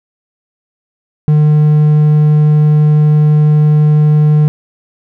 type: tone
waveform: triangle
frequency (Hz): 151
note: D3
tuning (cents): +48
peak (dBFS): -3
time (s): 1.28-4.48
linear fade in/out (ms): 0
effects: none